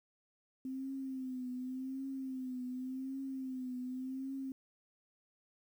sine tone with vibrato, 260 Hz, C4, 11 cents flat, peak -38 dBFS, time 0.65-4.52 s, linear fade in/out 2 ms, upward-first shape triangle, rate 0.88 Hz, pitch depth 71 cents each way, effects 11-bit

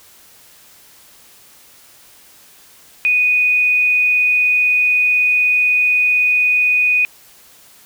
sine tone, 2481 Hz, D#7, 6 cents flat, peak -11 dBFS, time 3.05-7.05 s, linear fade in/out 0 ms, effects white hiss -46 dBFS RMS until 7.85 s

